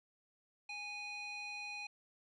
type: tone with band-pass filter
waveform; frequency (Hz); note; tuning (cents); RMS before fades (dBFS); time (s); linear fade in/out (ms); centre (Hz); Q
square; 826; G#5; -10; -45; 0.69-1.87; 5; 3000; 5.1
effects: resampled to 22050 Hz